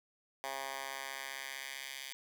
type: tone with high-pass filter sweep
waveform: 10% pulse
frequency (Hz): 135.5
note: C#3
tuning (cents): -39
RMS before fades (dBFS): -43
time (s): 0.44-2.13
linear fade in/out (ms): 0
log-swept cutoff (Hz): 840 to 2700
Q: 1.3
effects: none